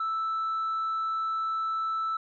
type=tone; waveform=sine; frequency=1318.5 Hz; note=E6; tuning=in tune; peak=-25 dBFS; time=0-2.17 s; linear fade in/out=5 ms; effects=tanh soft clip ceiling -25 dBFS